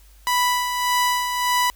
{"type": "tone with tremolo", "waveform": "sawtooth", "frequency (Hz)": 987.8, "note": "B5", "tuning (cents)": 0, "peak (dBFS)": -13, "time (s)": [0.27, 1.7], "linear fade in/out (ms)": 0, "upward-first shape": "sine", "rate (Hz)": 1.7, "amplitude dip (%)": 50, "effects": ["added 50 Hz sine -47 dBFS peak until 1.75 s", "white hiss -56 dBFS RMS until 1.75 s"]}